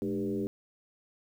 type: tone with frequency modulation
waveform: sine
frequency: 303.4 Hz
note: D#4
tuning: 44 cents flat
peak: -29 dBFS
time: 0.02-0.47 s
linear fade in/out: 0 ms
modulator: 91.2 Hz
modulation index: 1.5
effects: 10-bit